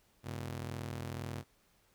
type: ring-modulated tone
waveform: sawtooth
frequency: 116.54 Hz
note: A#2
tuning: in tune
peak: -32 dBFS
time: 0.23-1.44 s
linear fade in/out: 50 ms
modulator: 21 Hz
effects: pink hiss -70 dBFS RMS until 1.94 s